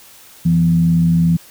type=tone with frequency modulation; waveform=sine; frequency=168.6 Hz; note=E3; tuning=39 cents sharp; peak=-10 dBFS; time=0.45-1.37 s; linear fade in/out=10 ms; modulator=77.4 Hz; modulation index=0.37; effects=white hiss -43 dBFS RMS until 1.5 s